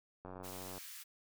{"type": "click train", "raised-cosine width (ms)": 1, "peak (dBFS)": -34, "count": 50, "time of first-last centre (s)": [0.25, 0.78], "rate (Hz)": 92.5}
{"type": "high-pass noise", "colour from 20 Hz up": "white", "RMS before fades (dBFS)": -50, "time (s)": [0.43, 1.04], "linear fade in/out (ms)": 20, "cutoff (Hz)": 1300, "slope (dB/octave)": 24}
{"effects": []}